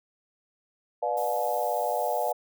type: chord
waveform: sine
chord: B diminished seventh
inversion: none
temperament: just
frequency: 493.9 / 592.7 / 711.2 / 853.4 Hz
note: B4 / D5 / F5 / Ab5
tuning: 0 / +16 / +31 / +47 cents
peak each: -32 / -30 / -29 / -31 dBFS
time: 1.02-2.33 s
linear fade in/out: 10 ms
type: noise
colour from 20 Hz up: violet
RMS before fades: -41 dBFS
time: 1.17-2.32 s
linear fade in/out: 2 ms
effects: none